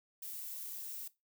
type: noise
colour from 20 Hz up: violet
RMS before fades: -44 dBFS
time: 0.22-1.08 s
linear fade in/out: 5 ms
effects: noise-tail reverb RT60 0.2 s tail -17 dB re dry